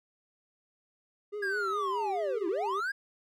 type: tone with vibrato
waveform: triangle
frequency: 400.8 Hz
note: G4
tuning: 38 cents sharp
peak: -32 dBFS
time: 1.32-2.81 s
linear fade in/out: 20 ms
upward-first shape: triangle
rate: 4.8 Hz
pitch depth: 100 cents each way
type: linear two-way sweep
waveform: triangle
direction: down then up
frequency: 1664 to 313.6 to 1664 Hz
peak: -28 dBFS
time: 1.42-2.92 s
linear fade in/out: 10 ms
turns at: 2.48 s
effects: none